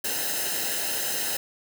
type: noise with comb filter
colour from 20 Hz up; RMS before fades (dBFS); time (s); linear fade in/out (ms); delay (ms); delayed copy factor
white; -28; 0.04-1.37; 5; 0.87; -0.75
effects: none